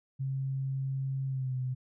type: tone with pitch glide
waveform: sine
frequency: 134.5 to 128.13 Hz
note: C3 to C3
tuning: +48 to -36 cents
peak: -30 dBFS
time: 0.19-1.75 s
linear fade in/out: 20 ms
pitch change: -84 cents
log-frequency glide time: 1.27-1.55 s
effects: none